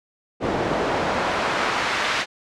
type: noise with band-pass filter sweep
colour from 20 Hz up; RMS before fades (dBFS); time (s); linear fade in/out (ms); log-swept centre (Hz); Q
pink; -23; 0.4-2.26; 50; 430 to 2000; 0.79
effects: low-pass 7000 Hz 12 dB/octave